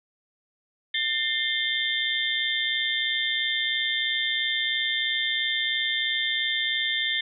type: tone cluster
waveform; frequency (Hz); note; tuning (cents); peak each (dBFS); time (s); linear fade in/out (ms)
sine; 1800 / 2098 / 3162 / 3489 / 3612; A6 / C7 / G7 / A7 / A7; +39 / +4 / +14 / -15 / +45; -30; 0.94-7.21; 5
effects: none